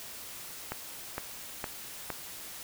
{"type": "click train", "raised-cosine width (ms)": 0.5, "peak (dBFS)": -18, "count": 4, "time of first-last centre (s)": [0.72, 2.102], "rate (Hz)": 2.17, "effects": ["white hiss -44 dBFS RMS until 2.63 s"]}